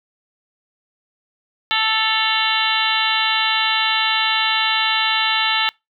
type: harmonic tone with a mistuned harmonic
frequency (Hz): 440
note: A4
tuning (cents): 0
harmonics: 2 / 3 / 4 / 5 / 6 / 7 / 8 / 9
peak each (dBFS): -24 / -24 / -24 / -24 / -24 / -24 / -24 / -24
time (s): 1.71-5.69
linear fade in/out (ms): 0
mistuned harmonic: 6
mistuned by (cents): +82
effects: noise-tail reverb RT60 0.2 s tail -25 dB re dry